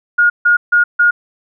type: tone bursts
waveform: sine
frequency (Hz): 1431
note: F6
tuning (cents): +42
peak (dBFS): -7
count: 4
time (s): 0.18-1.11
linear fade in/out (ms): 10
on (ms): 120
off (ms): 150
effects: none